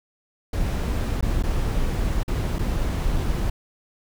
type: noise with dropouts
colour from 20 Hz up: brown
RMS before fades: -23 dBFS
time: 0.53-3.5 s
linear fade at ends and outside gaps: 5 ms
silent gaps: 1.21-1.225 / 1.426-1.435 / 2.233-2.279 / 2.586-2.59 s
effects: none